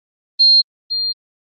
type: tone with echo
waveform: sine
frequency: 4200 Hz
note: C8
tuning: 6 cents sharp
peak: -7 dBFS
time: 0.39-0.62 s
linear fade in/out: 20 ms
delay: 510 ms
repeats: 1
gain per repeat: -10 dB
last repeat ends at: 1.13 s
effects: Opus 32 kbps